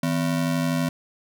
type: ring-modulated tone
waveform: square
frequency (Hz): 207.7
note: G#3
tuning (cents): 0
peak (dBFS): -19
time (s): 0.03-0.89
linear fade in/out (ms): 2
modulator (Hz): 46.1
effects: none